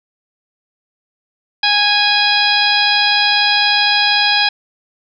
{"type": "harmonic tone with a mistuned harmonic", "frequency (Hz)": 827, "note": "G#5", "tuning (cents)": -8, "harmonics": [1, 2, 3, 4, 5, 6], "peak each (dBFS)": [-18, -18, -18, -18, -18, -18], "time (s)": [1.63, 4.49], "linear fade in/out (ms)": 5, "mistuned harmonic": 5, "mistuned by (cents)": -44, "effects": []}